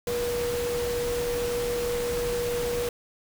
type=tone in noise; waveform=sine; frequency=481 Hz; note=B4; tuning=46 cents flat; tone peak=-26 dBFS; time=0.07-2.89 s; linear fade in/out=2 ms; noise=pink; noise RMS=-34 dBFS; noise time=0.07-2.89 s; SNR=+5 dB; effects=none